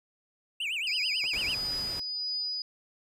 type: tone with vibrato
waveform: triangle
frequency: 2633 Hz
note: E7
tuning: 3 cents flat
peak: -28 dBFS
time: 0.6-1.55 s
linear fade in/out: 5 ms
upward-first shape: triangle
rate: 9.1 Hz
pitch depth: 300 cents each way
type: tone with tremolo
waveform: sine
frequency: 4952 Hz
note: D#8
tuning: 9 cents flat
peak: -29 dBFS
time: 0.87-2.62 s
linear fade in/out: 2 ms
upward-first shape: triangle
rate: 1.5 Hz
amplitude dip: 35%
type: tone with exponential decay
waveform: 5% pulse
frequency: 98 Hz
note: G2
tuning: in tune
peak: -33 dBFS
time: 1.23-1.35 s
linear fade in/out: 5 ms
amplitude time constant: 24 ms
type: noise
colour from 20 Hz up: pink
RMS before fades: -42 dBFS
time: 1.33-2 s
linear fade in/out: 5 ms
effects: resampled to 32000 Hz